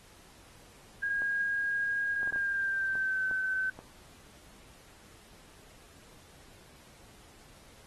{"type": "tone with pitch glide", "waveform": "sine", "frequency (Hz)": [1631, 1530.6], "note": ["G#6", "G6"], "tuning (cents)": [-32, -42], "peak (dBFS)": -28, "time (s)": [1.03, 3.7], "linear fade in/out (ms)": 5, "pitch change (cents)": -110, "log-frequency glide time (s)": [2.2, 3.23]}
{"type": "clicks", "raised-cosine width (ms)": 1, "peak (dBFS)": -32, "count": 8, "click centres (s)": [1.22, 2.231, 2.275, 2.325, 2.36, 2.954, 3.312, 3.79]}
{"effects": ["pink hiss -57 dBFS RMS until 7.86 s", "AAC 32 kbps"]}